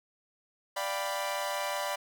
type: chord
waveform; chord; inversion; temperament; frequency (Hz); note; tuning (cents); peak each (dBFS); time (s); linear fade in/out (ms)
sawtooth; G dominant seventh; second; equal; 587.3 / 698.5 / 784 / 987.8; D5 / F5 / G5 / B5; 0 / 0 / 0 / 0; -31 / -36 / -35 / -32; 0.76-1.96; 10
effects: none